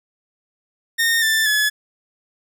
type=tone with pitch steps; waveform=sawtooth; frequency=1837 / 1771.4 / 1708.1 Hz; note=A#6 / A6 / G#6; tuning=-26 / +11 / +48 cents; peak=-12 dBFS; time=0.98-1.7 s; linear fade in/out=20 ms; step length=240 ms; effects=9-bit